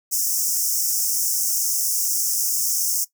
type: high-pass noise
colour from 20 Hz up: pink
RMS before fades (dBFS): -22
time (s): 0.11-3.05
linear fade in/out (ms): 20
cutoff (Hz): 5300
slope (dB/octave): 96
effects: noise-tail reverb RT60 0.1 s tail -17 dB re dry